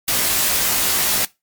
white noise with comb filter, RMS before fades -18 dBFS, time 0.08-1.25 s, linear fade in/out 2 ms, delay 17 ms, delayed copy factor -0.85, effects noise-tail reverb RT60 0.2 s tail -20 dB re dry + MP3 96 kbps

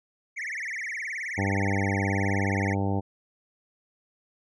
triangle tone with vibrato, 2000 Hz, B6, 21 cents sharp, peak -29 dBFS, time 0.36-2.75 s, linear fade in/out 20 ms, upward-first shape triangle, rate 19 Hz, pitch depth 270 cents each way
harmonic tone, 98.4 Hz, G2, 7 cents sharp, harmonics 1 / 2 / 3 / 4 / 5 / 6 / 7 / 8 / 9, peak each -27 / -30 / -32 / -36 / -37 / -40 / -40 / -36 / -39 dBFS, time 1.37-3.01 s, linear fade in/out 20 ms
effects resampled to 22050 Hz

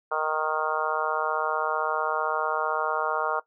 harmonic tone, 155.56 Hz, D#3, in tune, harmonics 3 / 4 / 5 / 6 / 7 / 8 / 9, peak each -32 / -32 / -32 / -32 / -32 / -32 / -32 dBFS, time 0.11-3.4 s, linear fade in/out 10 ms, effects noise-tail reverb RT60 0.1 s tail -17 dB re dry

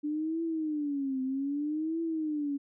sine tone with vibrato, 293.7 Hz, D4, in tune, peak -29 dBFS, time 0.03-2.58 s, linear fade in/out 20 ms, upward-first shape triangle, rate 0.63 Hz, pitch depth 220 cents each way, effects none

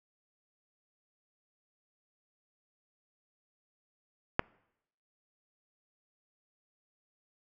click, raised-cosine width 0.5 ms, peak -9 dBFS, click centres 4.394 s, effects noise-tail reverb RT60 0.8 s tail -26 dB re dry

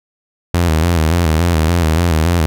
sawtooth tone with vibrato, 82.6 Hz, E2, 4 cents sharp, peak -7 dBFS, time 0.54-2.46 s, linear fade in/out 0 ms, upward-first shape square, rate 3.5 Hz, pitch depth 81 cents each way, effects none

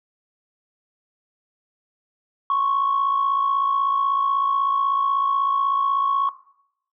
sine tone pair together, 1052.5 / 1108.7 Hz, C6 / C#6, +10 / 0 cents, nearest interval minor second, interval 90 cents, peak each -26 / -17 dBFS, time 2.5-6.29 s, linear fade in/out 2 ms, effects noise-tail reverb RT60 0.7 s tail -17 dB re dry + tanh soft clip ceiling -13 dBFS

